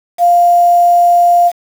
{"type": "tone with quantisation", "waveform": "sine", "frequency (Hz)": 698.5, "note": "F5", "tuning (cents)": 0, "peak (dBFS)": -5, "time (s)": [0.18, 1.52], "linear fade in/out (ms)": 50, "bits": 5, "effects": []}